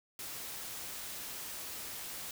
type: noise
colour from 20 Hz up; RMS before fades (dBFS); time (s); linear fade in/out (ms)
white; -43; 0.19-2.31; 2
effects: none